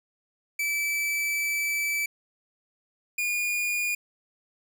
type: tone pair in turn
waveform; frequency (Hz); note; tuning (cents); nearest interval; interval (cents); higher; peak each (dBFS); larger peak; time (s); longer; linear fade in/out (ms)
45% pulse; 2312 / 2435; D7 / D#7; -28 / -38; minor second; 90; second; -25; neither; 0.59-2.06 / 3.18-3.95; first; 5
effects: none